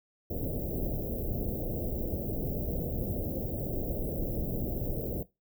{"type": "band-stop noise", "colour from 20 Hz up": "pink", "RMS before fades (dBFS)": -33, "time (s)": [0.3, 5.23], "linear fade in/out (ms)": 5, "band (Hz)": [620, 15000], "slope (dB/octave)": 48, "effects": ["noise-tail reverb RT60 0.2 s tail -17 dB re dry"]}